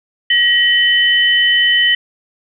sine tone pair together, 1906 / 3026 Hz, A#6 / F#7, +38 / +38 cents, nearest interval minor sixth, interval 800 cents, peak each -12 dBFS, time 0.3-1.95 s, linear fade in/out 5 ms, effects none

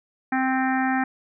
harmonic tone, 261.5 Hz, C4, 1 cent flat, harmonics 1 / 3 / 4 / 5 / 6 / 7 / 8 / 9, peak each -23 / -25 / -37 / -33 / -31 / -29 / -41 / -39 dBFS, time 0.32-1.04 s, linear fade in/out 5 ms, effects none

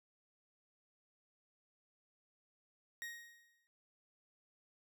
40% pulse tone with exponential decay, 1877 Hz, A#6, 11 cents sharp, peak -40 dBFS, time 3.02-3.67 s, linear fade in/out 0 ms, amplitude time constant 140 ms, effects none

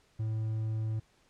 triangle tone with hard clipping, 109.9 Hz, A2, 2 cents flat, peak -31 dBFS, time 0.19-1 s, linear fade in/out 10 ms, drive 6 dB, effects pink hiss -67 dBFS RMS until 1.29 s + low-pass 8000 Hz 12 dB/octave

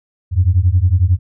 sine beating tone pair, 85.1 / 96.1 Hz, F2 / G2, -44 / -34 cents, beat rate 11 Hz, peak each -12 dBFS, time 0.31-1.19 s, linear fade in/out 50 ms, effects tanh soft clip ceiling -2 dBFS

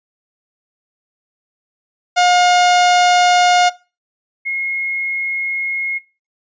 sawtooth / sine tone pair in turn, 715 / 2158 Hz, F5 / C#7, +41 / -47 cents, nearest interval octave + perfect fifth, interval 1912 cents, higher second, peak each -6 / -18 dBFS, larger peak first, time 2.16-3.7 / 4.45-5.99 s, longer neither, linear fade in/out 20 ms, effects noise-tail reverb RT60 0.3 s tail -19 dB re dry + resampled to 16000 Hz

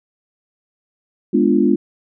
sine chord, G# diminished seventh, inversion none, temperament equal with one note detuned, 207.7 / 246.9 / 293.7 / 348.2 Hz, G#3 / B3 / D4 / F4, 0 / 0 / 0 / -5 cents, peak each -17 dBFS, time 1.33-1.76 s, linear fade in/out 10 ms, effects none

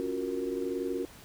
sine chord, Gb major seventh, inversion second, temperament equal, 277.2 / 349.2 / 370 / 466.2 Hz, Db4 / F4 / Gb4 / Bb4, 0 / 0 / 0 / 0 cents, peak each -36 / -37 / -34 / -36 dBFS, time 0-1.05 s, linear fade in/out 0 ms, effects pink hiss -52 dBFS RMS until 1.24 s

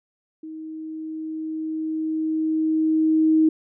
sine tone with level ramp, 315.7 Hz, D#4, 25 cents sharp, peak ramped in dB -33 to -13 dBFS, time 0.43-3.49 s, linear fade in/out 5 ms, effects none

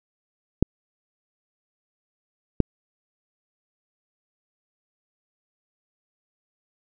clicks, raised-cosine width 3 ms, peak -3 dBFS, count 2, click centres 0.626 / 2.603 s, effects none

